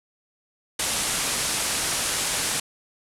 white low-pass noise, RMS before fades -26 dBFS, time 0.79-2.6 s, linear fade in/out 5 ms, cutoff 11000 Hz, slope 48 dB/octave, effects none

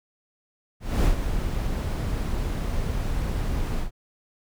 brown noise with ADSR envelope, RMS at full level -18 dBFS, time 0.8-3.91 s, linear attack 250 ms, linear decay 97 ms, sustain -8 dB, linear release 110 ms, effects none

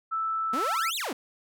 sine tone with pitch glide, 1318.5 to 1330 Hz, E6 to E6, 0 to +15 cents, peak -26 dBFS, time 0.11-0.91 s, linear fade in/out 20 ms, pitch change +15 cents, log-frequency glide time 0.59-0.78 s
sawtooth exponential two-way sweep, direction up then down, 220 to 4144 to 220 Hz, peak -26 dBFS, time 0.53-1.13 s, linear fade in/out 5 ms, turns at 0.96 s
effects none

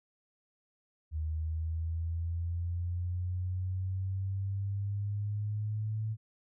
sine exponential sweep, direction up, 77.6 to 110 Hz, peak -31 dBFS, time 1.11-6.17 s, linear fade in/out 50 ms, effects none

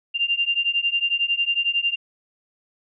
sine beating tone pair, 2783 / 2794 Hz, F7 / F7, -7 / 0 cents, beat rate 11 Hz, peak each -23 / -22 dBFS, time 0.14-1.96 s, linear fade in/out 20 ms, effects none

